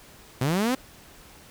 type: linear sweep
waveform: sawtooth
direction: up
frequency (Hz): 120 to 268.4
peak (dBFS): -18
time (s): 0.41-0.75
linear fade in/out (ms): 5
effects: pink hiss -50 dBFS RMS until 1.5 s